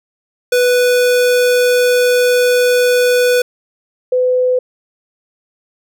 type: tone pair in turn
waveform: square / sine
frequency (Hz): 493.9 / 504.3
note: B4 / B4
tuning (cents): 0 / +36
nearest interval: unison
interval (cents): 36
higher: second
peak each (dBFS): -10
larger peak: neither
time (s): 0.52-3.42 / 4.12-4.59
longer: first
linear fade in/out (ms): 5
effects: none